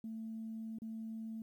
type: tone with dropouts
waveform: sine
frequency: 222.7 Hz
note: A3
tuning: 21 cents sharp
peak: -40 dBFS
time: 0.04-1.42 s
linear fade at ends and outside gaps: 2 ms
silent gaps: 0.786-0.819 s
effects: tanh soft clip ceiling -36 dBFS + 12-bit